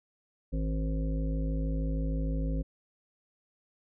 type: harmonic tone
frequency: 53.1 Hz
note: G#1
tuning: 39 cents sharp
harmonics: 1 / 3 / 5 / 7 / 9 / 10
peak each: -29 / -35 / -37 / -51 / -47 / -44 dBFS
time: 0.52-2.63 s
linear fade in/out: 20 ms
effects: none